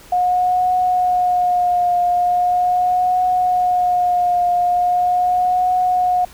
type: tone with vibrato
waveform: sine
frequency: 720 Hz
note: F#5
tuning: 47 cents flat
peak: -13 dBFS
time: 0.12-6.25 s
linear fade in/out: 5 ms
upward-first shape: triangle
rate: 0.4 Hz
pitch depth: 29 cents each way
effects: added 53 Hz sine -47 dBFS peak until 6.33 s + pink hiss -43 dBFS RMS until 6.33 s